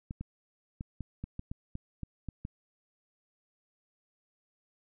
clicks, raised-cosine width 5 ms, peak -25 dBFS, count 11, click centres 0.109 / 0.21 / 0.809 / 1.007 / 1.24 / 1.394 / 1.515 / 1.754 / 2.033 / 2.287 / 2.451 s, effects none

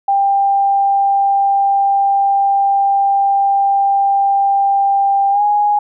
sine tone with pitch glide, 793 to 828.1 Hz, G5 to G#5, +20 to -5 cents, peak -10 dBFS, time 0.08-5.79 s, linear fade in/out 5 ms, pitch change +75 cents, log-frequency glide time 5.31-5.42 s, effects none

